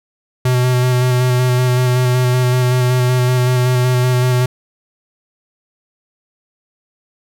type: tone with vibrato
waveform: square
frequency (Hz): 125.6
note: B2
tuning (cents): +30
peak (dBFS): -12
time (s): 0.45-4.46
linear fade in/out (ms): 5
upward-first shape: square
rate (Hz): 5.3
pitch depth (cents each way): 15
effects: none